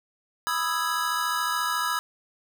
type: chord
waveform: square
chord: E major seventh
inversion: second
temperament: equal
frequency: 987.8 / 1244.5 / 1318.5 / 1661.2 Hz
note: B5 / D#6 / E6 / G#6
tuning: 0 / 0 / 0 / 0 cents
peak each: -31 dBFS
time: 0.47-1.99 s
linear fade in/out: 0 ms
effects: none